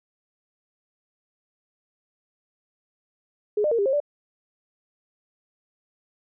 sine tone with pitch steps, 418.3 / 603 / 463.5 / 401.4 / 534 / 584 Hz, G#4 / D5 / A#4 / G4 / C5 / D5, +12 / +46 / -10 / +41 / +35 / -10 cents, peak -19 dBFS, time 3.57-4.002 s, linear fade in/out 5 ms, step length 72 ms, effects none

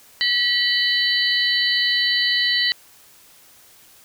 sine tone cluster, 1944 / 3011 / 4009 / 4499 Hz, B6 / F#7 / B7 / C#8, -28 / +30 / +25 / +25 cents, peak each -21 / -23 / -21 / -26 dBFS, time 0.21-2.72 s, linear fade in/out 0 ms, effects white hiss -50 dBFS RMS until 4.04 s

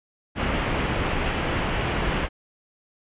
pink low-pass noise, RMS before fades -25 dBFS, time 0.35-2.29 s, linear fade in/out 50 ms, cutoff 3200 Hz, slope 48 dB/octave, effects resampled to 8000 Hz

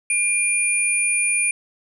sine tone pair together, 2402 / 9498 Hz, D7 / D9, +38 / +18 cents, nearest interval 2 octaves, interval 2380 cents, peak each -20 dBFS, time 0.1-1.51 s, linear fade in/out 2 ms, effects none

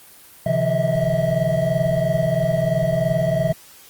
triangle tone cluster, 131.3 / 152 / 169.7 / 630 / 653 Hz, C3 / D#3 / F3 / D#5 / E5, +6 / -40 / -49 / +21 / -17 cents, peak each -22 / -25 / -22 / -22 / -19 dBFS, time 0.46-3.53 s, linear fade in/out 5 ms, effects white hiss -46 dBFS RMS until 3.89 s + Opus 24 kbps

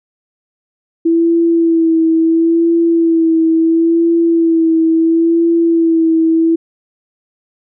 sine tone with vibrato, 330 Hz, E4, 2 cents sharp, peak -8 dBFS, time 1.05-6.56 s, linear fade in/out 10 ms, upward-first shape sine, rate 0.73 Hz, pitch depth 30 cents each way, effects none

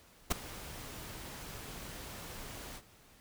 pink noise with ADSR envelope, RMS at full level -27 dBFS, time 0.3-2.82 s, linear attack 17 ms, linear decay 9 ms, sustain -19 dB, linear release 62 ms, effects pink hiss -61 dBFS RMS until 3.2 s

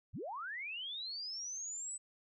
sine linear sweep, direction up, 48.5 to 8100 Hz, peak -40 dBFS, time 0.13-1.98 s, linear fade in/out 20 ms, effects none

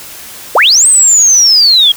sine linear two-way sweep, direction up then down, 360 to 8420 to 3217 Hz, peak -3 dBFS, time 0.55-1.92 s, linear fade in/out 5 ms, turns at 0.87 s, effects white hiss -29 dBFS RMS until 1.96 s

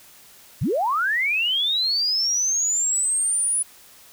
sine linear sweep, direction up, 80 to 10000 Hz, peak -19 dBFS, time 0.61-3.63 s, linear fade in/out 10 ms, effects white hiss -49 dBFS RMS until 4.12 s

